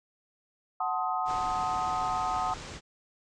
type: chord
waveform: sine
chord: F# diminished seventh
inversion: none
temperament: equal with one note detuned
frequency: 740 / 880 / 1046.5 / 1256.1 Hz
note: F#5 / A5 / C6 / Eb6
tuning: 0 / 0 / 0 / +16 cents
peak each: -31 / -34 / -36 / -32 dBFS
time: 0.8-2.54 s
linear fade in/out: 5 ms
type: low-pass noise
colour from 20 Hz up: pink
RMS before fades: -42 dBFS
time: 1.25-2.81 s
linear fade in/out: 50 ms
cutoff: 7800 Hz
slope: 48 dB/octave
effects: none